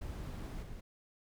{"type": "noise with level steps", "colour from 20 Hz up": "brown", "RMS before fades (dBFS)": [-42, -47], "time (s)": [0.01, 0.81], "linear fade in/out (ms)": 10, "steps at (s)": 0.62, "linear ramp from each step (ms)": 10, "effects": []}